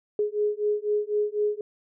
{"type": "beating tone pair", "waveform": "sine", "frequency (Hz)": [416.4, 420.4], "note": ["G#4", "G#4"], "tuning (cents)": [5, 21], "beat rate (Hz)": 4, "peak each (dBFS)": [-26, -26], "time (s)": [0.19, 1.61], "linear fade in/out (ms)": 2, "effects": []}